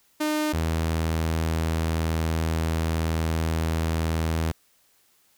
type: tone pair in turn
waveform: sawtooth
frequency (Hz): 304.6 / 80.98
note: D#4 / E2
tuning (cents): -37 / -30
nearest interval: octave + major seventh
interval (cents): 2293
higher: first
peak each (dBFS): -19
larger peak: neither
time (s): 0.2-0.53 / 0.53-4.52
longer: second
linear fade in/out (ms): 10
effects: white hiss -63 dBFS RMS until 5.37 s